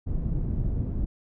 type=low-pass noise; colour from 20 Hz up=pink; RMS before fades=-27 dBFS; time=0.06-1.06 s; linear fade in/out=20 ms; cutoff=180 Hz; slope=12 dB/octave; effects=none